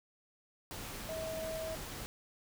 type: tone in noise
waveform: sine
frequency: 642 Hz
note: E5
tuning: 46 cents flat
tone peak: -38 dBFS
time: 1.09-1.75 s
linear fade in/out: 0 ms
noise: pink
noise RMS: -44 dBFS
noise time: 0.71-2.06 s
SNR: +3 dB
effects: none